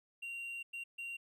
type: tone bursts at uneven times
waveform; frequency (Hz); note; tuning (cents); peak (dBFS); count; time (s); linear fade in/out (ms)
triangle; 2761; F7; -20; -39; 3; 0.22-0.63 / 0.73-0.84 / 0.98-1.17; 10
effects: none